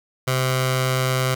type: tone with notch filter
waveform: 15% pulse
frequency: 129.8 Hz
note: C3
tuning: 13 cents flat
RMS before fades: -21 dBFS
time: 0.27-1.35 s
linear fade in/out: 10 ms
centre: 290 Hz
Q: 0.66
effects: none